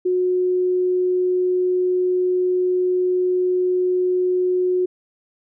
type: tone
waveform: sine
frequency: 364.4 Hz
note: F#4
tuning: 26 cents flat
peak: -16 dBFS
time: 0.05-4.86 s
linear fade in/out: 10 ms
effects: none